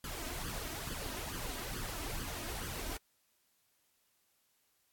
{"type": "noise with flanger", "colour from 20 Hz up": "pink", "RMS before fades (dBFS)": -41, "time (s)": [0.04, 2.97], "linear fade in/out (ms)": 2, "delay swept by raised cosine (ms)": [0.63, 3.23], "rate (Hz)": 2.3, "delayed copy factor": 0.7, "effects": ["white hiss -75 dBFS RMS until 4.92 s", "AAC 64 kbps"]}